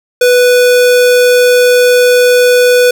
square tone, 493.9 Hz, B4, in tune, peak -5 dBFS, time 0.21-2.91 s, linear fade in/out 5 ms, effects none

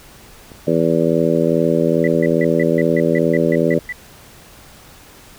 clicks, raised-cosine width 2 ms, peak -23 dBFS, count 3, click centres 0.518 / 2.138 / 2.306 s
harmonic tone, 82.4 Hz, E2, in tune, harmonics 2 / 3 / 4 / 5 / 6 / 7, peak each -20 / -20 / -20 / -20 / -20 / -20 dBFS, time 0.67-3.79 s, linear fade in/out 5 ms
sine tone bursts, 1975.5 Hz, B6, in tune, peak -22 dBFS, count 11, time 2.04-3.925 s, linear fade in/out 2 ms, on 35 ms, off 150 ms
effects pink hiss -43 dBFS RMS until 5.38 s

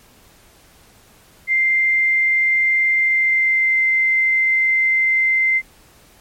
sine tone with pitch glide, 2093 to 2079 Hz, C7 to C7, 0 to -12 cents, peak -13 dBFS, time 1.47-5.62 s, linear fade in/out 50 ms, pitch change -12 cents, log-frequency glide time 2.98-3.83 s, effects pink hiss -50 dBFS RMS until 6.2 s + MP3 64 kbps

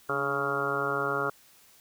harmonic tone with a mistuned harmonic, 139.5 Hz, C#3, 11 cents sharp, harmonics 1 / 2 / 3 / 4 / 5 / 6 / 7 / 8 / 9 / 10, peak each -40 / -40 / -33 / -36 / -38 / -41 / -43 / -35 / -34 / -31 dBFS, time 0.09-1.3 s, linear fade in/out 5 ms, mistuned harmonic 2, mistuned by +69 cents, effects white hiss -58 dBFS RMS until 1.8 s

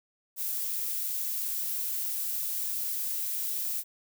violet noise, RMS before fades -32 dBFS, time 0.36-3.84 s, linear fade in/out 50 ms, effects none

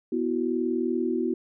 sine chord, B suspended fourth, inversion none, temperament equal, 246.9 / 329.6 / 370 Hz, B3 / E4 / F#4, 0 / 0 / 0 cents, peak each -28 dBFS, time 0.12-1.34 s, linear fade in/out 5 ms, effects none

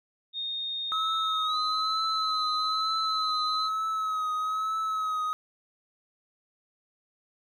sine tone with pitch glide, 3689 to 4046 Hz, A#7 to B7, -19 to +41 cents, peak -30 dBFS, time 0.33-3.7 s, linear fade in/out 50 ms, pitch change +160 cents, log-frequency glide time 1.44-1.58 s
triangle tone with vibrato, 1279 Hz, D#6, 47 cents sharp, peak -25 dBFS, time 0.92-5.33 s, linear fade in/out 0 ms, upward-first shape triangle, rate 1.1 Hz, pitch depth 41 cents each way
effects none

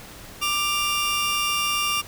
sawtooth tone pair together, 1182.2 / 2794 Hz, D6 / F7, +11 / 0 cents, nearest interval octave + minor third, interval 1489 cents, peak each -21 dBFS, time 0.41-2.02 s, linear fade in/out 20 ms, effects pink hiss -42 dBFS RMS until 2.07 s

